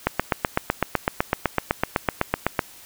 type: click train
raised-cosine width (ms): 0.5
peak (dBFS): -3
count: 21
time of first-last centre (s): 0.07-2.592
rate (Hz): 7.93
effects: white hiss -46 dBFS RMS until 2.85 s